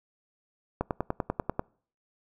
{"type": "click train", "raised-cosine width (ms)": 1, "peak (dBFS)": -13, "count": 9, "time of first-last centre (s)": [0.81, 1.594], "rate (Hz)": 10.2, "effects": ["noise-tail reverb RT60 0.5 s tail -26 dB re dry"]}